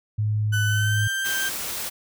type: tone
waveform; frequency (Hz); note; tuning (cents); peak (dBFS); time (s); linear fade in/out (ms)
sine; 106.4; G#2; +42; -20; 0.18-1.08; 10
type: tone with pitch glide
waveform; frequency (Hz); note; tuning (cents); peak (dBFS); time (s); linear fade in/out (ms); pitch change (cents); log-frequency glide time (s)
35% pulse; 1500 to 1573.7; F#6 to G6; +23 to +6; -22; 0.52-1.5; 20; +83; 0.66-1.05
type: noise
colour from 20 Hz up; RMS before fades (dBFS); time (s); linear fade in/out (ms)
white; -30; 1.24-1.9; 20
effects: none